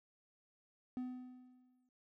triangle tone with exponential decay, 251.9 Hz, B3, 34 cents sharp, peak -35 dBFS, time 0.97-1.89 s, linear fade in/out 1 ms, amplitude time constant 200 ms, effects none

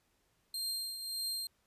sawtooth tone with tremolo, 4186 Hz, C8, in tune, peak -31 dBFS, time 0.54-1.47 s, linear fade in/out 2 ms, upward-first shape triangle, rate 1.7 Hz, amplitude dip 60%, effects pink hiss -75 dBFS RMS until 1.66 s + resampled to 32000 Hz

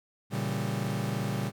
40% pulse chord, A# diminished seventh, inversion none, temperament equal with one note detuned, 116.54 / 139.47 / 164.81 / 196 Hz, A#2 / C#3 / E3 / G3, 0 / +11 / 0 / 0 cents, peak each -33 / -33 / -39 / -33 dBFS, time 0.3-1.52 s, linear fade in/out 50 ms, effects none

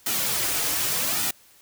white noise with flanger, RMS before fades -25 dBFS, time 0.06-1.31 s, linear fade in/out 5 ms, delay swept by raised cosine 1.8 to 5.2 ms, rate 0.85 Hz, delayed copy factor -0.65, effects white hiss -55 dBFS RMS until 1.61 s

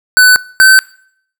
square tone pair in turn, 1500 / 1535.9 Hz, F#6 / G6, +23 / -36 cents, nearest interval unison, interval 41 cents, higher second, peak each -3 dBFS, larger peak neither, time 0.17-0.36 / 0.6-0.79 s, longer neither, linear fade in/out 0 ms, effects noise-tail reverb RT60 0.6 s tail -22 dB re dry

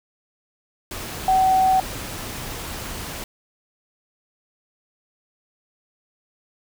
sine tone in noise, 756 Hz, F#5, 37 cents sharp, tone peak -14 dBFS, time 1.28-1.8 s, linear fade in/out 2 ms, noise pink, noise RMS -32 dBFS, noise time 0.91-3.24 s, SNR +15 dB, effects none

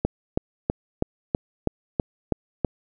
click train, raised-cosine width 2 ms, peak -7 dBFS, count 9, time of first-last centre 0.05-2.647 s, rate 3.08 Hz, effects none

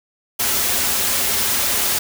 white noise with comb filter, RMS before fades -19 dBFS, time 0.39-1.99 s, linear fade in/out 10 ms, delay 6.4 ms, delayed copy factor -0.55, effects none

